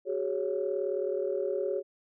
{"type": "chord", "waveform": "sine", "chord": "F# suspended second", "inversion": "none", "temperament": "equal with one note detuned", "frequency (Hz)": [376.2, 415.3, 554.4], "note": ["F#4", "G#4", "C#5"], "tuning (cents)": [29, 0, 0], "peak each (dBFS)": -32, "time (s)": [0.05, 1.83], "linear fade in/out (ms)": 50, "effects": ["tanh soft clip ceiling -18 dBFS"]}